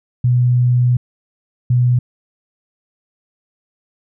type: tone bursts at uneven times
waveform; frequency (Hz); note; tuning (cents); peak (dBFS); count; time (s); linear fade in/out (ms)
sine; 123.47; B2; 0; -10; 2; 0.24-0.97 / 1.7-1.99; 5
effects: none

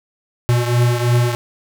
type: beating tone pair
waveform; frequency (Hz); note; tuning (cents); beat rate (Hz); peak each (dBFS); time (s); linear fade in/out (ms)
square; 120 / 123; B2 / B2; -49 / -7; 3; -15 / -20; 0.49-1.35; 0
effects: none

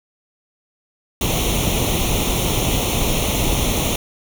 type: noise with comb filter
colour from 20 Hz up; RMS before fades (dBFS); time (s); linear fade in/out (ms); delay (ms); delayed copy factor
pink; -19; 1.21-3.96; 2; 0.31; +0.8
effects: none

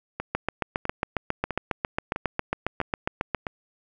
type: two click trains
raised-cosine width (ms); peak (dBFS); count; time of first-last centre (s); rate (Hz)
0.5; -14 / -9; 6 / 23; 0.2-3.468 / 0.35-3.347; 1.53 / 7.34
effects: none

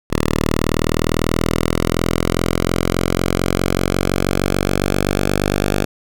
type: linear sweep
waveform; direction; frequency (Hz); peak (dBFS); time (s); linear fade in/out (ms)
5% pulse; up; 38.28 to 49.85; -4; 0.1-5.85; 10
effects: none

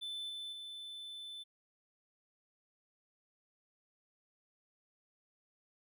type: tone with level steps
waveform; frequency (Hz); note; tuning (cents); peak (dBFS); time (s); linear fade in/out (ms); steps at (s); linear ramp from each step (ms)
triangle; 3520; A7; 0; -38 / -40 / -43; 0.01-1.44; 20; 0.29 / 0.52; 10
effects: none

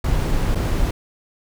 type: noise with dropouts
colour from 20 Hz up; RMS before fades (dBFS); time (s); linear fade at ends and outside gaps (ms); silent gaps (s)
brown; -19; 0.04-0.91; 5; 0.55-0.554
effects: none

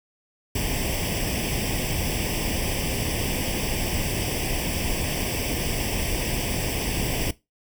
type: noise with comb filter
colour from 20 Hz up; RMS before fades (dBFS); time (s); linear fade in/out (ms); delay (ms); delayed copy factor
pink; -26; 0.55-7.31; 5; 0.37; +0.85
effects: noise-tail reverb RT60 0.2 s tail -18 dB re dry

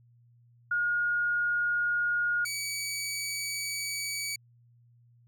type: tone pair in turn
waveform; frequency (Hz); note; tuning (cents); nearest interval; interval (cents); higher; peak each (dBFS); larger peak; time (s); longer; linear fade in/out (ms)
sine / 15% pulse; 1432 / 2273; F6 / C#7; +43 / +43; minor sixth; 800; second; -25; neither; 0.71-2.45 / 2.45-4.36; second; 5
effects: added 119 Hz sine -58 dBFS peak until 5.27 s

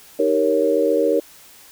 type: chord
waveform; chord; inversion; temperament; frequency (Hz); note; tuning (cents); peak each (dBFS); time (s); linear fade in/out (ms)
sine; Eb dominant seventh; none; equal; 311.1 / 392 / 466.2 / 554.4; Eb4 / G4 / Bb4 / Db5; 0 / 0 / 0 / 0; -22 / -23 / -18 / -20; 0.19-1.2; 5
effects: white hiss -46 dBFS RMS until 1.71 s

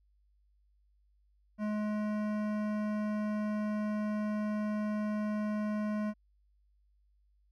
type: tone with hard clipping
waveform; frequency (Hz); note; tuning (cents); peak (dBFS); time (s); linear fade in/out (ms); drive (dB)
sine; 211.3; G#3; +30; -33; 1.58-6.14; 50; 15
effects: added 50 Hz sine -66 dBFS peak until 7.51 s

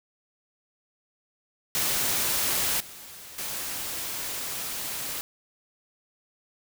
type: noise with level steps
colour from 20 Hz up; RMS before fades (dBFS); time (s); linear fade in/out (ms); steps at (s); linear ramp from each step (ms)
white; -26 / -44 / -33; 1.75-5.21; 0; 2.8 / 3.38; 5
effects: none

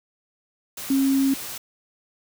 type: tone in noise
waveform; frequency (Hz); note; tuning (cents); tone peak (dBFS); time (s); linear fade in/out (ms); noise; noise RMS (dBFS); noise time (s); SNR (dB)
sine; 270.9; C#4; -40; -17; 0.9-1.34; 5; white; -34; 0.77-1.58; +14
effects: none

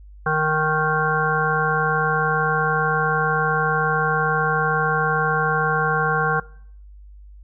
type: harmonic tone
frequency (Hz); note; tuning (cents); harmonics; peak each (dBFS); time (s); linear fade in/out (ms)
155.56; D#3; 0; 1 / 3 / 5 / 7 / 9 / 10; -25 / -25 / -25 / -25 / -25 / -25; 0.26-6.4; 5
effects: noise-tail reverb RT60 0.6 s tail -21 dB re dry + added 50 Hz sine -40 dBFS peak until 7.43 s

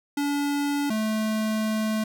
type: tone pair in turn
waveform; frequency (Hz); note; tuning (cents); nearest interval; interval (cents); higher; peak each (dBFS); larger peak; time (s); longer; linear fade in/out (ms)
square; 286.5 / 217.3; D4 / A3; -43 / -21; perfect fourth; 478; first; -24; neither; 0.17-0.9 / 0.9-2.04; second; 5
effects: none

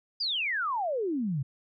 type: exponential sweep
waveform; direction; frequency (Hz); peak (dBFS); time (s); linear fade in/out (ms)
sine; down; 5010 to 125.9; -27; 0.2-1.43; 10
effects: none

